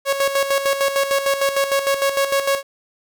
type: tone with tremolo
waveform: sawtooth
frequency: 552 Hz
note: C#5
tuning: 7 cents flat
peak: -11 dBFS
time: 0.05-2.63 s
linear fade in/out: 50 ms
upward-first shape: square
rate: 6.6 Hz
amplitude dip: 60%
effects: none